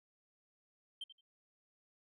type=tone with echo; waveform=sine; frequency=3136 Hz; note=G7; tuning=in tune; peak=-38 dBFS; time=1.01-1.04 s; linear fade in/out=5 ms; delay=85 ms; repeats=2; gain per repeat=-15 dB; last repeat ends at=1.21 s; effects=tanh soft clip ceiling -40 dBFS

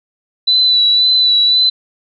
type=tone with vibrato; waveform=sine; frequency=3974 Hz; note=B7; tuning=10 cents sharp; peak=-8 dBFS; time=0.47-1.7 s; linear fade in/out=10 ms; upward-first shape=sine; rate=1.9 Hz; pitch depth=27 cents each way; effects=none

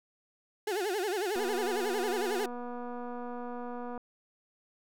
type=tone with vibrato; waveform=35% pulse; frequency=392 Hz; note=G4; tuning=in tune; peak=-28 dBFS; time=0.67-2.46 s; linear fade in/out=5 ms; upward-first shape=sine; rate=11 Hz; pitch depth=190 cents each way
type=click train; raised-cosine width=1 ms; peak=-28 dBFS; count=637; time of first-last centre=1.36-3.977 s; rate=243 Hz
effects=none

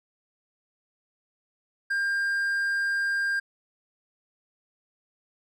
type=tone; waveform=triangle; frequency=1600 Hz; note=G6; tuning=35 cents sharp; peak=-22 dBFS; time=1.9-3.4 s; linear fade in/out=10 ms; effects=none

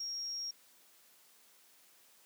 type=tone; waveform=sine; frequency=5588 Hz; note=F8; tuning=in tune; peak=-37 dBFS; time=0-0.51 s; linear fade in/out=5 ms; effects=white hiss -64 dBFS RMS until 2.25 s + high-pass 200 Hz 12 dB/octave

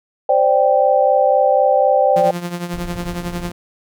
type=chord; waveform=sine; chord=C suspended second; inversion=none; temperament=equal; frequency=523.3 / 587.3 / 784 Hz; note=C5 / D5 / G5; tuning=0 / 0 / 0 cents; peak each=-15 dBFS; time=0.29-2.31 s; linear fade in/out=5 ms
type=tone with tremolo; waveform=sawtooth; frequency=174.61 Hz; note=F3; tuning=in tune; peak=-16 dBFS; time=2.16-3.52 s; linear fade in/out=5 ms; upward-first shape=triangle; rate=11 Hz; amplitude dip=75%
type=noise; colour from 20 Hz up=brown; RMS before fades=-31 dBFS; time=2.73-3.52 s; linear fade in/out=10 ms
effects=none

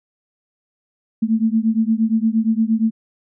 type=beating tone pair; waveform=sine; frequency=219.2 / 227.8 Hz; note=A3 / A#3; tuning=-6 / -40 cents; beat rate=8.6 Hz; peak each=-17 / -18 dBFS; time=1.22-2.91 s; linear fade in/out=10 ms; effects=none

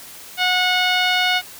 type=tone with low-pass filter; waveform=10% pulse; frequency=730 Hz; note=F#5; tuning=24 cents flat; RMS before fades=-18 dBFS; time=0.37-1.42 s; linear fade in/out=50 ms; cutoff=3700 Hz; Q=1.2; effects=white hiss -39 dBFS RMS until 1.59 s

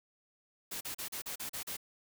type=noise bursts; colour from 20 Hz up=white; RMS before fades=-40 dBFS; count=8; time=0.71-1.769 s; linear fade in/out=10 ms; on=100 ms; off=37 ms; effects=none

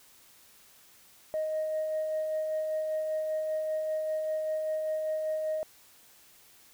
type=tone with tremolo; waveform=sine; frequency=624 Hz; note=D#5; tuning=5 cents sharp; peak=-26 dBFS; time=1.34-5.63 s; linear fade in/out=0 ms; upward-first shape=sine; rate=5.1 Hz; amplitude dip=30%; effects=tanh soft clip ceiling -25 dBFS + white hiss -58 dBFS RMS until 6.73 s

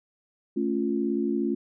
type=chord; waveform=sine; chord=A augmented; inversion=none; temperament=equal; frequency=220 / 277.2 / 349.2 Hz; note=A3 / C#4 / E#4; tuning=0 / 0 / 0 cents; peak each=-28 dBFS; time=0.56-1.55 s; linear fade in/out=10 ms; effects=none

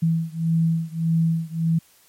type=beating tone pair; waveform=sine; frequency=163.3 / 165 Hz; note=E3 / E3; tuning=-16 / +2 cents; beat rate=1.7 Hz; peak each=-21 / -22 dBFS; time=0.02-1.79 s; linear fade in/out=10 ms; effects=white hiss -56 dBFS RMS until 2.08 s + MP3 64 kbps

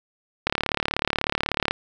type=click train; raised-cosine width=0.3 ms; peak=-5 dBFS; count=46; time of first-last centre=0.47-1.71 s; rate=36.3 Hz; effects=none

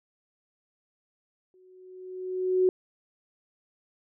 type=tone with exponential growth; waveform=sine; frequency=370 Hz; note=F#4; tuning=in tune; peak=-17 dBFS; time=1.54-2.69 s; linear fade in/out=1 ms; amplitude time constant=250 ms; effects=none

